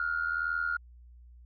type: tone with amplitude modulation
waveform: sine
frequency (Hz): 1417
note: F6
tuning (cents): +25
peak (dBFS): -24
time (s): 0-0.77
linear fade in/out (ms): 2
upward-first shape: sine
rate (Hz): 81.7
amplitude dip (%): 80
effects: tanh soft clip ceiling -20 dBFS + added 60 Hz sine -50 dBFS peak until 1.45 s